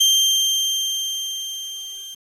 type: tone with level ramp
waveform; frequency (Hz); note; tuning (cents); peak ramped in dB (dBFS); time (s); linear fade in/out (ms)
30% pulse; 3161; G7; +14; -9 to -30; 0-2.15; 10
effects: resampled to 32000 Hz + 8-bit